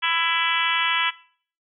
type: harmonic tone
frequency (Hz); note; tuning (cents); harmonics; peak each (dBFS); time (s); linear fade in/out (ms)
332.4; E4; +15; 3 / 4 / 5 / 6 / 7 / 8 / 9 / 10; -28 / -28 / -28 / -28 / -28 / -28 / -28 / -28; 0.02-1.11; 20
effects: noise-tail reverb RT60 0.5 s tail -19 dB re dry